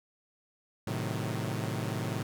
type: chord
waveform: sawtooth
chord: A diminished seventh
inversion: none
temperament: equal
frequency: 110 / 130.81 / 155.56 / 185 Hz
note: A2 / C3 / Eb3 / Gb3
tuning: 0 / 0 / 0 / 0 cents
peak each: -31 / -33 / -34 / -36 dBFS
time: 0.87-2.23 s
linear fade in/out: 5 ms
effects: none